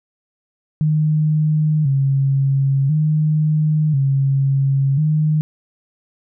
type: tone with vibrato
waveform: sine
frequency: 145.1 Hz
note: D3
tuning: 21 cents flat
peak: -13 dBFS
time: 0.81-5.41 s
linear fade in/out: 0 ms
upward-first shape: square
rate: 0.48 Hz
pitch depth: 100 cents each way
effects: none